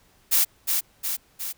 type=noise with echo; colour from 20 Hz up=blue; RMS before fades=-19 dBFS; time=0.31-0.45 s; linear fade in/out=20 ms; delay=360 ms; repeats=3; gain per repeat=-4 dB; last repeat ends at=1.53 s; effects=pink hiss -60 dBFS RMS until 1.57 s